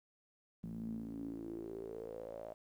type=tone with band-pass filter sweep; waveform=sawtooth; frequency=55.8 Hz; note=A1; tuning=25 cents sharp; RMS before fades=-45 dBFS; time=0.63-2.54 s; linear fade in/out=10 ms; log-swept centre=190 to 630 Hz; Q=8.4; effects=12-bit

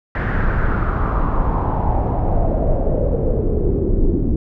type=noise with low-pass filter sweep; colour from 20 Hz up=brown; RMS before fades=-17 dBFS; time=0.15-4.36 s; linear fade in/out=2 ms; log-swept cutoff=1800 to 310 Hz; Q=4.1; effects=none

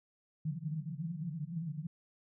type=band-pass noise; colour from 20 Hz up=pink; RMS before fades=-39 dBFS; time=0.45-1.87 s; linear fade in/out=5 ms; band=150 to 170 Hz; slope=96 dB/octave; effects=none

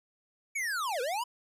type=linear two-way sweep; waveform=square; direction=down then up; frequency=2300 to 460 to 1014 Hz; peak=-31 dBFS; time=0.55-1.24 s; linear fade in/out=10 ms; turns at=1.01 s; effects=resampled to 32000 Hz

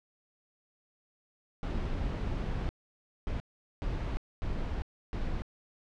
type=noise bursts at uneven times; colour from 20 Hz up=brown; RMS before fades=-33 dBFS; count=5; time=1.63-2.69 / 3.27-3.4 / 3.82-4.17 / 4.42-4.82 / 5.13-5.42 s; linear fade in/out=0 ms; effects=low-pass 4000 Hz 12 dB/octave

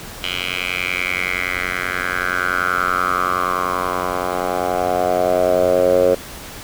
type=tone with band-pass filter sweep; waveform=10% pulse; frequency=90.5 Hz; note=F#2; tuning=38 cents flat; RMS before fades=-19 dBFS; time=0.23-6.15 s; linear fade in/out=10 ms; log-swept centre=2900 to 520 Hz; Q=5.3; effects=pink hiss -34 dBFS RMS until 6.63 s

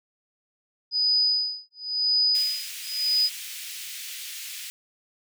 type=tone with tremolo; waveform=sine; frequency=4978 Hz; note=D#8; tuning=in tune; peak=-18 dBFS; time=0.91-3.3 s; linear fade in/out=50 ms; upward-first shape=sine; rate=0.95 Hz; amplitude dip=100%
type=high-pass noise; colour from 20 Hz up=pink; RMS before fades=-37 dBFS; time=2.35-4.7 s; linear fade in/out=0 ms; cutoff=2300 Hz; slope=24 dB/octave
effects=none

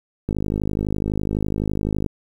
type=click train; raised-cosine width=3 ms; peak=-10 dBFS; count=93; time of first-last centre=0.29-2.063 s; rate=51.9 Hz; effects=8-bit

